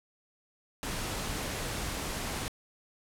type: noise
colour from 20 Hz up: pink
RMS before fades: -35 dBFS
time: 0.83-2.48 s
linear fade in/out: 0 ms
effects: low-pass 12000 Hz 12 dB/octave